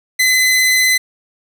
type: tone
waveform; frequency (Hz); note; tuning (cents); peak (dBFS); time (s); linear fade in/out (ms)
sawtooth; 2027; B6; +45; -7; 0.19-0.98; 10
effects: none